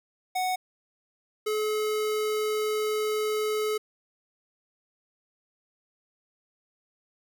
square tone pair in turn, 740 / 428 Hz, F#5 / A4, 0 / -48 cents, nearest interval major sixth, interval 948 cents, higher first, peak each -26 / -26 dBFS, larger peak neither, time 0.35-0.56 / 1.46-3.78 s, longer second, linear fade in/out 10 ms, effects none

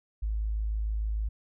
sine tone, 53.3 Hz, G#1, 46 cents sharp, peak -27 dBFS, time 0.22-1.29 s, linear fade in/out 10 ms, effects none

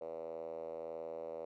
5% pulse tone with band-pass filter, 81.7 Hz, E2, 15 cents flat, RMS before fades -44 dBFS, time 0.01-1.45 s, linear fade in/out 5 ms, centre 530 Hz, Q 6.5, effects none

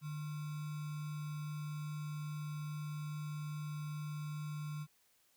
sine tone with sample-and-hold, 150.4 Hz, D3, 42 cents sharp, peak -39 dBFS, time 0.01-4.87 s, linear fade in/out 50 ms, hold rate 1225 Hz, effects white hiss -72 dBFS RMS until 5.36 s

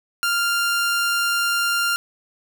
sawtooth tone, 1395 Hz, F6, 2 cents flat, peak -15 dBFS, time 0.23-1.96 s, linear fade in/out 0 ms, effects none

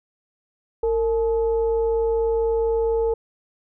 sine tone with frequency modulation, 456.1 Hz, A#4, 38 cents flat, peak -18 dBFS, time 0.83-3.14 s, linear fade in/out 5 ms, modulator 406 Hz, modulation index 0.42, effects none

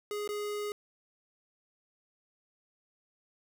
square tone with dropouts, 415.3 Hz, G#4, in tune, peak -34 dBFS, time 0.11-0.72 s, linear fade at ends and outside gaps 1 ms, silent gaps 0.276-0.29 s, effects none

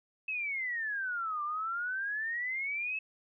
sine exponential two-way sweep, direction down then up, 2619 to 1174.7 to 2619 Hz, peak -32 dBFS, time 0.28-2.99 s, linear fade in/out 5 ms, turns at 1.43 s, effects none

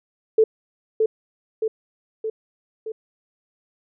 sine tone with echo, 440 Hz, A4, in tune, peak -11 dBFS, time 0.38-0.44 s, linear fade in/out 5 ms, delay 620 ms, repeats 4, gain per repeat -4 dB, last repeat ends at 2.92 s, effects none

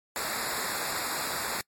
pink noise with comb filter, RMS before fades -32 dBFS, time 0.16-1.61 s, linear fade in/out 0 ms, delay 0.33 ms, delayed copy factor -1, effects noise-tail reverb RT60 0.1 s tail -26 dB re dry + MP3 64 kbps

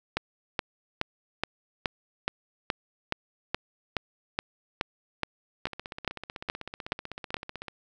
two click trains, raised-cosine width 0.3 ms, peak -21 / -10 dBFS, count 33 / 18, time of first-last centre 5.67-7.683 / 0.17-7.343 s, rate 15.9 / 2.37 Hz, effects none

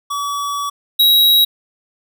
square tone pair in turn, 1140 / 3845 Hz, C#6 / B7, +48 / -47 cents, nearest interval octave + major sixth, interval 2105 cents, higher second, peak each -20 / -9 dBFS, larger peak second, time 0.1-0.7 / 0.99-1.45 s, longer first, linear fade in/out 10 ms, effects none

